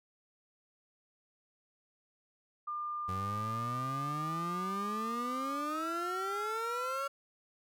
sine tone with pitch glide, 1200 to 1362.6 Hz, D6 to F6, +37 to -43 cents, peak -35 dBFS, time 2.67-7.08 s, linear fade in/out 10 ms, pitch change +220 cents, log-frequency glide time 5.66-5.88 s
30% pulse exponential sweep, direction up, 91.9 to 563 Hz, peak -35 dBFS, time 3.08-7.08 s, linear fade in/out 10 ms
effects none

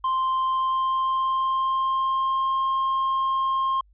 triangle tone with pitch glide, 1046.5 to 1064.8 Hz, C6 to C6, 0 to +30 cents, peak -19 dBFS, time 0.04-3.81 s, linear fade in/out 5 ms, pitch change +30 cents, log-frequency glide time 0.42-2.65 s, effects added 50 Hz sine -54 dBFS peak until 3.93 s + resampled to 8000 Hz

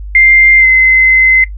sine tone with pitch glide, 2098 to 2056 Hz, C7 to C7, +4 to -31 cents, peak -3 dBFS, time 0.15-1.44 s, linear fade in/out 2 ms, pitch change -35 cents, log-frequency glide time 0.59-0.66 s, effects noise-tail reverb RT60 0.1 s tail -17 dB re dry + added 50 Hz sine -21 dBFS peak until 1.57 s

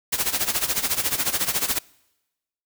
white noise with tremolo, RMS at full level -21 dBFS, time 0.12-1.79 s, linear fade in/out 10 ms, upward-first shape sine, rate 14 Hz, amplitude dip 80%, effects noise-tail reverb RT60 1.0 s tail -25 dB re dry

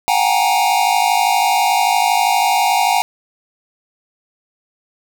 square tone cluster, 725 / 778 / 830 / 936 Hz, F#5 / G5 / G#5 / A#5, -35 / -13 / -1 / +7 cents, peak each -19 dBFS, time 0.08-3.02 s, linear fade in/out 0 ms, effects none

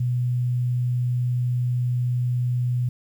sine tone, 123.47 Hz, B2, in tune, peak -20 dBFS, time 0-2.89 s, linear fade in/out 5 ms, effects 9-bit

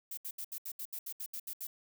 violet noise bursts, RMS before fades -41 dBFS, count 12, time 0.11-1.67 s, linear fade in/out 5 ms, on 64 ms, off 72 ms, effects none

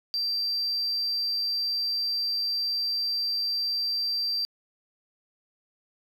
triangle tone, 4699 Hz, D8, in tune, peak -23 dBFS, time 0.14-4.45 s, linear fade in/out 0 ms, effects tanh soft clip ceiling -21 dBFS + 10-bit

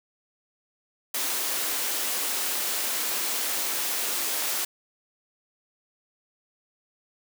white high-pass noise, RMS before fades -28 dBFS, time 1.14-4.65 s, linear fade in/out 5 ms, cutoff 250 Hz, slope 24 dB/octave, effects none

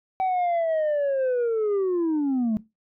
sine linear sweep, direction down, 764 to 209.4 Hz, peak -18 dBFS, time 0.2-2.57 s, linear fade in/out 0 ms, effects noise-tail reverb RT60 0.2 s tail -19 dB re dry + tanh soft clip ceiling -20 dBFS

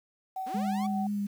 sine tone with tremolo, 758 Hz, F#5, 42 cents sharp, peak -31 dBFS, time 0.36-1.07 s, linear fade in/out 5 ms, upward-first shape triangle, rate 6.7 Hz, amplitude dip 30%
sawtooth linear sweep, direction up, 207.7 to 1173 Hz, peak -37 dBFS, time 0.46-0.87 s, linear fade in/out 10 ms
sine tone with vibrato, 203.9 Hz, G#3, 32 cents flat, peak -28 dBFS, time 0.54-1.27 s, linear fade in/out 10 ms, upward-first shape sine, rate 4 Hz, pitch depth 18 cents each way
effects 9-bit

